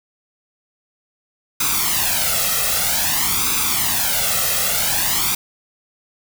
white noise with flanger, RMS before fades -19 dBFS, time 1.6-5.35 s, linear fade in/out 5 ms, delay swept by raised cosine 0.81 to 1.56 ms, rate 0.52 Hz, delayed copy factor +0.75, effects none

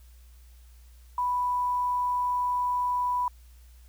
sine tone with quantisation, 987.8 Hz, B5, in tune, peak -24 dBFS, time 1.18-3.28 s, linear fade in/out 2 ms, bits 9, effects added 60 Hz sine -49 dBFS peak until 3.88 s + white hiss -63 dBFS RMS until 3.88 s

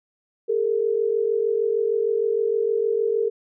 sine tone pair together, 410.1 / 456.6 Hz, G#4 / A#4, -22 / -36 cents, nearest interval major second, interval 186 cents, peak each -23 / -21 dBFS, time 0.48-3.3 s, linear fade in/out 20 ms, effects none

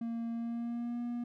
triangle tone with pitch glide, 231.2 to 239.6 Hz, A#3 to A#3, -14 to +48 cents, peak -32 dBFS, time 0.01-1.24 s, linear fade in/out 5 ms, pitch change +62 cents, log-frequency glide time 0.32-1.01 s, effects none

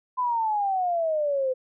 sine exponential sweep, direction down, 1019 to 508 Hz, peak -22 dBFS, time 0.17-1.54 s, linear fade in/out 20 ms, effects none

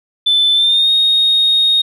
sine tone with pitch glide, 3520 to 3723 Hz, A7 to A#7, 0 to -3 cents, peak -8 dBFS, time 0.26-1.82 s, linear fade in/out 10 ms, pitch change +97 cents, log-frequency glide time 0.54-0.9 s, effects tanh soft clip ceiling -5 dBFS

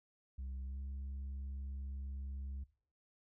sine tone with pitch glide, 65.6 to 67.83 Hz, C2 to C#2, +5 to -37 cents, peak -38 dBFS, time 0.38-2.64 s, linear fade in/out 10 ms, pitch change +58 cents, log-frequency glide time 0.65-0.78 s, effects noise-tail reverb RT60 0.5 s tail -20 dB re dry + tanh soft clip ceiling -40 dBFS

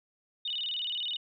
sine tone with vibrato, 3300 Hz, G#7, 12 cents flat, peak -31 dBFS, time 0.45-1.17 s, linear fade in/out 5 ms, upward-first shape square, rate 19 Hz, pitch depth 190 cents each way, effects none

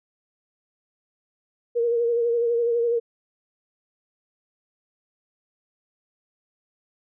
sine tone with vibrato, 470 Hz, A#4, 14 cents sharp, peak -19 dBFS, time 1.75-3 s, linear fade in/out 20 ms, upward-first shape sine, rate 12 Hz, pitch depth 34 cents each way, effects none

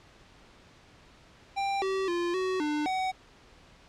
square tone with pitch steps, 790 / 383.9 / 346.7 / 373.7 / 299.6 / 752 Hz, G5 / G4 / F4 / F#4 / D4 / F#5, +13 / -36 / -13 / +17 / +35 / +28 cents, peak -28 dBFS, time 1.56-3.12 s, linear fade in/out 20 ms, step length 260 ms, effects pink hiss -56 dBFS RMS until 3.88 s + low-pass 5000 Hz 12 dB/octave

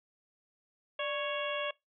harmonic tone with a mistuned harmonic, 554.4 Hz, C#5, in tune, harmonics 1 / 2 / 3 / 4 / 5 / 6, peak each -35 / -39 / -42 / -43 / -39 / -42 dBFS, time 0.99-1.71 s, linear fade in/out 5 ms, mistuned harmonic 1, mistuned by +100 cents, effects noise-tail reverb RT60 0.2 s tail -24 dB re dry

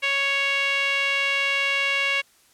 sawtooth tone with band-pass filter, 555 Hz, C#5, 2 cents sharp, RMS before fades -23 dBFS, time 0.02-2.22 s, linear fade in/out 20 ms, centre 2500 Hz, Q 4.3, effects white hiss -58 dBFS RMS until 2.53 s + low-pass 12000 Hz 12 dB/octave

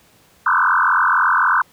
sine tone with frequency modulation, 1260 Hz, D#6, 21 cents sharp, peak -12 dBFS, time 0.46-1.62 s, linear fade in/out 5 ms, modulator 43.7 Hz, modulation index 6.7, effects pink hiss -53 dBFS RMS until 1.72 s + high-pass 60 Hz 12 dB/octave

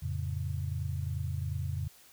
sine chord, F augmented, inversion none, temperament equal, 87.31 / 110 / 138.59 Hz, F2 / A2 / C#3, 0 / 0 / 0 cents, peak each -34 / -38 / -36 dBFS, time 0.02-1.88 s, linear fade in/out 10 ms, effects white hiss -58 dBFS RMS until 2.12 s

